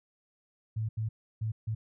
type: tone bursts at uneven times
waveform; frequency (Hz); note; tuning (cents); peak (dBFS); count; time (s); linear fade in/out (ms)
sine; 110; A2; 0; -29; 4; 0.76-0.89 / 0.97-1.09 / 1.41-1.52 / 1.67-1.75; 10
effects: none